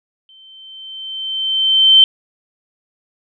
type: tone with exponential growth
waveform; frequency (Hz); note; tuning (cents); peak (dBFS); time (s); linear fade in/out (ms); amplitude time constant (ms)
sine; 3100; G7; -20; -3; 0.29-2.04; 1; 380
effects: none